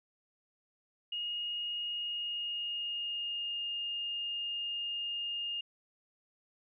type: tone with pitch glide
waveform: sine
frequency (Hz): 2865 to 2830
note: F7 to F7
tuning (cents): +44 to +22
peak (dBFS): -34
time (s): 1.12-5.61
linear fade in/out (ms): 5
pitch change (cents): -22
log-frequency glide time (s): 1.89-3.63
effects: none